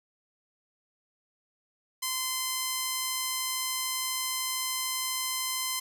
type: tone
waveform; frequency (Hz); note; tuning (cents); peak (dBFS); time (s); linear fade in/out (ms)
5% pulse; 1033; C6; -22; -17; 2.02-5.8; 10
effects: none